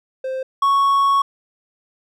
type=tone pair in turn; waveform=triangle; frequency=523.3 / 1108.8 Hz; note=C5 / C#6; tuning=0 / 0 cents; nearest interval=octave + minor second; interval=1300 cents; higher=second; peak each=-20 / -11 dBFS; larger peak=second; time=0.24-0.43 / 0.62-1.22 s; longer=second; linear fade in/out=5 ms; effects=none